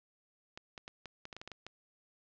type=clicks; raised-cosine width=0.2 ms; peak=-27 dBFS; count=11; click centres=0.575 / 0.778 / 0.879 / 1.057 / 1.254 / 1.328 / 1.366 / 1.415 / 1.476 / 1.517 / 1.666 s; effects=low-pass 5000 Hz 12 dB/octave